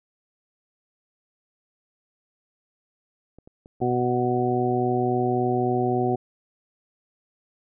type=clicks; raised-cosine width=2 ms; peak=-33 dBFS; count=10; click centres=3.386 / 3.475 / 3.659 / 3.804 / 3.917 / 4.018 / 4.248 / 4.388 / 4.522 / 4.708 s
type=harmonic tone; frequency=123.6 Hz; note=B2; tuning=2 cents sharp; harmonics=1 / 2 / 3 / 4 / 5 / 6; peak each=-28 / -27 / -24 / -34 / -35 / -26 dBFS; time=3.81-6.16 s; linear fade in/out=10 ms
effects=none